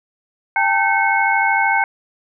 sine tone cluster, 798 / 891 / 1537 / 2188 Hz, G5 / A5 / G6 / C#7, +31 / +22 / -35 / -23 cents, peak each -19 dBFS, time 0.56-1.84 s, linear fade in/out 2 ms, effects none

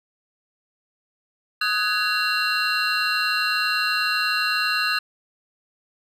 triangle tone cluster, 1257 / 1494 / 1666 / 2757 / 4121 Hz, D#6 / F#6 / G#6 / F7 / C8, +17 / +16 / +5 / -23 / -27 cents, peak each -25 dBFS, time 1.61-4.99 s, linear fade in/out 5 ms, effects none

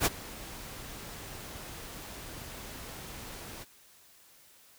pink noise with ADSR envelope, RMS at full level -23 dBFS, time 0-3.65 s, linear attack 56 ms, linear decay 31 ms, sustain -21 dB, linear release 28 ms, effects white hiss -59 dBFS RMS until 4.78 s

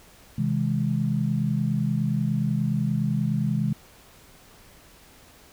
sine chord, C augmented, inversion none, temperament equal with one note detuned, 130.81 / 160.77 / 207.7 Hz, C3 / E3 / G#3, 0 / -43 / 0 cents, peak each -26 dBFS, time 0.38-3.73 s, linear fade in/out 5 ms, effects pink hiss -52 dBFS RMS until 5.52 s

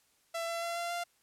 sawtooth tone with pitch steps, 669 / 675.2 / 681.5 / 687.8 / 694.2 Hz, E5 / E5 / F5 / F5 / F5, +25 / +41 / -43 / -27 / -11 cents, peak -30 dBFS, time 0.34-1.04 s, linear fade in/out 10 ms, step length 140 ms, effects white hiss -70 dBFS RMS until 1.22 s + low-pass 12000 Hz 12 dB/octave

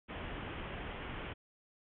pink low-pass noise, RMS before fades -43 dBFS, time 0.08-1.34 s, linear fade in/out 20 ms, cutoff 3300 Hz, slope 96 dB/octave, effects none

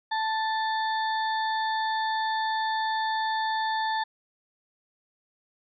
harmonic tone with a mistuned harmonic, 880 Hz, A5, in tune, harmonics 1 / 2 / 4 / 5, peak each -26 / -32 / -38 / -40 dBFS, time 0.11-4.04 s, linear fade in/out 10 ms, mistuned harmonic 4, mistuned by +21 cents, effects none

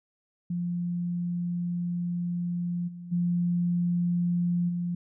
sine tone with level steps, 174.61 Hz, F3, in tune, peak -27 / -38 / -23 / -27 dBFS, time 0.5-4.95 s, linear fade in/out 5 ms, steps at 2.87 / 3.11 / 4.68 s, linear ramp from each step 20 ms, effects none

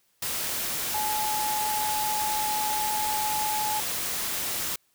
sine tone in noise, 852 Hz, G#5, 44 cents sharp, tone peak -27 dBFS, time 0.94-3.8 s, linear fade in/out 5 ms, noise white, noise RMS -30 dBFS, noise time 0.22-4.76 s, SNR 0 dB, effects white hiss -68 dBFS RMS until 4.94 s

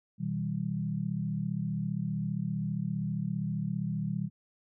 sine chord, E minor, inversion second, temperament equal with one note detuned, 123.47 / 160.86 / 196 Hz, B2 / E3 / G3, 0 / -42 / 0 cents, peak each -36 / -33 / -34 dBFS, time 0.18-4.3 s, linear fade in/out 50 ms, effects none

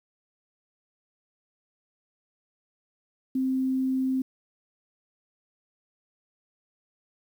sine tone, 261.6 Hz, C4, in tune, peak -23 dBFS, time 3.35-4.22 s, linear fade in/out 5 ms, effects 9-bit

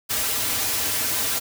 white noise with comb filter, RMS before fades -24 dBFS, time 0.09-1.4 s, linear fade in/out 20 ms, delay 5.5 ms, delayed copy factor -0.9, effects none

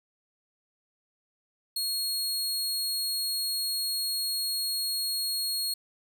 sawtooth tone, 4300 Hz, C8, 47 cents sharp, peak -25 dBFS, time 1.76-5.74 s, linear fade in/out 5 ms, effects none

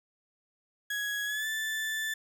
35% pulse tone with pitch glide, 1667 to 1758 Hz, G#6 to A6, +6 to -2 cents, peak -29 dBFS, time 0.9-2.14 s, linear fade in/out 5 ms, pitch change +92 cents, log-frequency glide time 1.25-1.47 s, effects none

